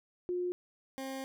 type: tone pair in turn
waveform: sine / 20% pulse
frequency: 357.5 / 266.7 Hz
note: F4 / C4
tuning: +41 / +33 cents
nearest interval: perfect fourth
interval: 508 cents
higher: first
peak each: -31 / -33 dBFS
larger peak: first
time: 0.29-0.52 / 0.98-1.24 s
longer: second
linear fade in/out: 0 ms
effects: none